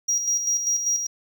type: tone with tremolo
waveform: triangle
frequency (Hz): 5720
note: F8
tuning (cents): +41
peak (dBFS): -18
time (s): 0.08-1.07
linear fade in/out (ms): 10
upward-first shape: square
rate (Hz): 5.1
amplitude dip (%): 50
effects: none